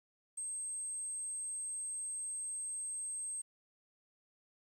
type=tone; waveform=sine; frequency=8372 Hz; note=C9; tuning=in tune; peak=-38 dBFS; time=0.37-3.42 s; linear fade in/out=10 ms; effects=11-bit